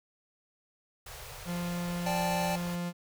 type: band-stop noise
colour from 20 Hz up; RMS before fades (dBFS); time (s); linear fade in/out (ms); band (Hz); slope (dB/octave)
pink; -45; 1.06-2.76; 5; 140 to 420; 48
type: tone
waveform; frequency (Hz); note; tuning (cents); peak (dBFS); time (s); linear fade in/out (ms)
45% pulse; 174.61; F3; 0; -32; 1.45-2.93; 50
type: chord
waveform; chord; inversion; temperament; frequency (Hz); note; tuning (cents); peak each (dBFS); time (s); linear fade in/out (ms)
square; D suspended fourth; none; equal with one note detuned; 587.3 / 784 / 871.4; D5 / G5 / A5; 0 / 0 / -17; -35; 2.06-2.56; 5
effects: none